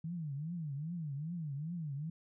sine tone with vibrato, 155.56 Hz, D#3, in tune, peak -37 dBFS, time 0.04-2.1 s, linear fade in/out 5 ms, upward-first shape triangle, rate 2.5 Hz, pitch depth 250 cents each way, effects none

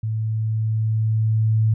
sine tone with level ramp, 110 Hz, A2, in tune, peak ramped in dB -21 to -14 dBFS, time 0.03-1.74 s, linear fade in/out 5 ms, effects none

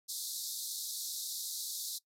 pink band-pass noise, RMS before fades -40 dBFS, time 0.08-1.99 s, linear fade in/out 20 ms, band 3700 to 15000 Hz, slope 96 dB/octave, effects noise-tail reverb RT60 0.1 s tail -20 dB re dry

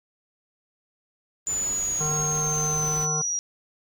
pink noise, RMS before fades -39 dBFS, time 1.46-3.08 s, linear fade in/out 50 ms
sine linear sweep, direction down, 7040 to 5720 Hz, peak -24 dBFS, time 1.47-3.39 s, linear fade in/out 0 ms
harmonic tone, 152.5 Hz, D#3, 34 cents flat, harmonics 1 / 3 / 5 / 7 / 9, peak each -29 / -34 / -36 / -37 / -39 dBFS, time 2-3.22 s, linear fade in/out 10 ms
effects none

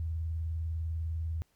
sine tone with vibrato, 80.7 Hz, E2, 36 cents flat, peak -31 dBFS, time 0-1.42 s, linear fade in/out 0 ms, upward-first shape triangle, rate 20 Hz, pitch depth 160 cents each way, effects pink hiss -72 dBFS RMS until 1.55 s

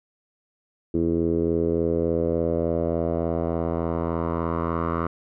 10% pulse tone with low-pass filter sweep, 83.4 Hz, E2, 21 cents sharp, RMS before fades -24 dBFS, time 0.94-5.07 s, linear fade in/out 5 ms, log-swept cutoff 350 to 1200 Hz, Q 3.3, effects none

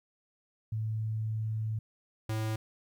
sine / square tone pair in turn, 109.7 / 109.7 Hz, A2 / A2, -5 / -5 cents, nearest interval unison, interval 0 cents, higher neither, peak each -30 / -31 dBFS, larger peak first, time 0.72-1.79 / 2.29-2.56 s, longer first, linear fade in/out 5 ms, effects 12-bit

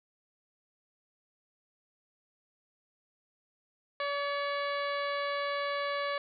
harmonic tone with a mistuned harmonic, 570 Hz, C#5, 48 cents sharp, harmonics 1 / 2 / 3 / 4 / 5 / 6 / 7 / 8, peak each -34 / -35 / -39 / -41 / -47 / -47 / -46 / -51 dBFS, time 4-6.18 s, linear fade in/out 2 ms, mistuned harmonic 4, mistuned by -31 cents, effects none

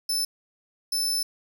sawtooth tone bursts at uneven times, 5274 Hz, E8, in tune, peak -21 dBFS, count 2, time 0.09-0.25 / 0.92-1.23 s, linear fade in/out 5 ms, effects 9-bit

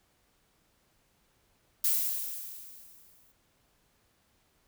violet noise with exponential decay, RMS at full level -25 dBFS, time 1.84-3.32 s, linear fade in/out 5 ms, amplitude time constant 320 ms, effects pink hiss -70 dBFS RMS until 4.67 s

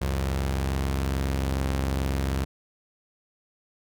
sawtooth tone pair together, 67 / 89.43 Hz, C2 / F2, +42 / +42 cents, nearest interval perfect fourth, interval 500 cents, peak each -21 / -29 dBFS, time 0.01-2.45 s, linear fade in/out 10 ms, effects none

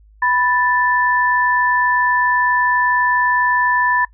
sine tone pair together, 987.8 / 1760.1 Hz, B5 / A6, 0 / 0 cents, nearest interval minor seventh, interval 1000 cents, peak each -16 dBFS, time 0.22-4.05 s, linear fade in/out 5 ms, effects noise-tail reverb RT60 0.1 s tail -21 dB re dry + added 52 Hz sine -45 dBFS peak until 4.13 s

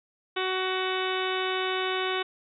harmonic tone with a mistuned harmonic, 373.9 Hz, F#4, 18 cents sharp, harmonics 1 / 2 / 3 / 4 / 5 / 6 / 7 / 8 / 9 / 10, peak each -30 / -35 / -34 / -35 / -39 / -37 / -40 / -36 / -39 / -39 dBFS, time 0.36-2.23 s, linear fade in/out 10 ms, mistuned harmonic 9, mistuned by +54 cents, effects none

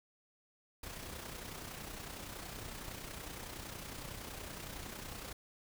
pink noise with amplitude modulation, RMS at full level -44 dBFS, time 0.83-5.33 s, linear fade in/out 5 ms, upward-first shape sine, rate 30.8 Hz, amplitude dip 50%, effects none

